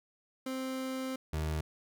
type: tone pair in turn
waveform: 30% pulse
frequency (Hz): 261.6 / 77.77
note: C4 / D#2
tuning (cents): 0 / 0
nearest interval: octave + major sixth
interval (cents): 2100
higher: first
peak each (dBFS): -32 / -29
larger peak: second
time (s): 0.46-1.16 / 1.33-1.61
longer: first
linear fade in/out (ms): 5
effects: none